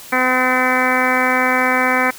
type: harmonic tone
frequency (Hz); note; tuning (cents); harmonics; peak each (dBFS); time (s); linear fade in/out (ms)
254.9; C4; -45; 1 / 2 / 3 / 4 / 5 / 6 / 7 / 8 / 9; -22 / -22 / -22 / -22 / -22 / -22 / -22 / -22 / -22; 0.12-2.11; 10
effects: white hiss -37 dBFS RMS until 2.18 s